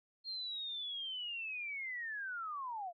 sine linear sweep, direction down, 4246 to 664 Hz, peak -39 dBFS, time 0.24-2.93 s, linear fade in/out 50 ms, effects none

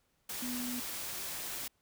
sine tone in noise, 246.9 Hz, B3, in tune, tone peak -37 dBFS, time 0.42-0.8 s, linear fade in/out 5 ms, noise white, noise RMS -40 dBFS, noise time 0.29-1.68 s, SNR 0 dB, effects pink hiss -75 dBFS RMS until 1.81 s

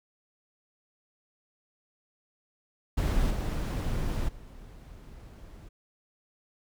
brown noise with level steps, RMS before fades -26 / -30 / -47 dBFS, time 2.97-5.69 s, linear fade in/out 10 ms, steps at 3.3 / 4.28 s, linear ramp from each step 10 ms, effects none

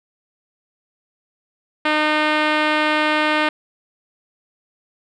5% pulse tone with low-pass filter, 305.2 Hz, D#4, 33 cents flat, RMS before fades -18 dBFS, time 1.85-3.49 s, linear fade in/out 5 ms, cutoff 2800 Hz, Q 0.64, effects none

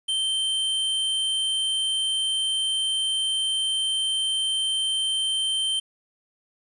square tone, 3120 Hz, G7, 9 cents flat, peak -23 dBFS, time 0.08-5.8 s, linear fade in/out 10 ms, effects resampled to 24000 Hz + 9-bit

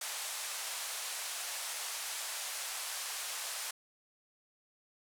white band-pass noise, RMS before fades -40 dBFS, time 0.01-3.71 s, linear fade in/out 5 ms, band 600 to 11000 Hz, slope 24 dB/octave, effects none

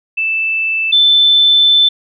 sine tone pair in turn, 2642 / 3527 Hz, E7 / A7, +3 / +3 cents, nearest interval perfect fourth, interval 500 cents, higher second, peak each -13 / -6 dBFS, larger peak second, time 0.17-0.92 / 0.92-1.89 s, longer second, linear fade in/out 10 ms, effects none

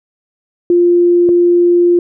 sine tone pair in turn, 349.2 / 349.2 Hz, F4 / F4, 0 / 0 cents, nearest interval unison, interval 0 cents, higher neither, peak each -6 dBFS, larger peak neither, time 0.7-1.29 / 1.29-1.99 s, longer second, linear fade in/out 2 ms, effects none

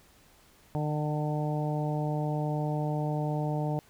harmonic tone with a mistuned harmonic, 150.7 Hz, D3, 45 cents sharp, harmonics 1 / 2 / 3 / 4 / 5 / 6, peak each -29 / -36 / -39 / -37 / -38 / -41 dBFS, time 0.75-3.79 s, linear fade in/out 0 ms, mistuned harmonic 6, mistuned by -19 cents, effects pink hiss -60 dBFS RMS until 3.89 s

